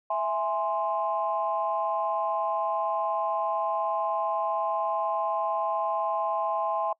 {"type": "chord", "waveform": "sine", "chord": "E augmented", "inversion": "none", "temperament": "equal", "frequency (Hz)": [659.3, 830.6, 1046.5], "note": ["E5", "G#5", "B#5"], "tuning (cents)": [0, 0, 0], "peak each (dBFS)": -29, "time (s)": [0.1, 6.93], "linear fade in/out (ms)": 5, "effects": ["noise-tail reverb RT60 0.1 s tail -26 dB re dry", "tanh soft clip ceiling -15 dBFS"]}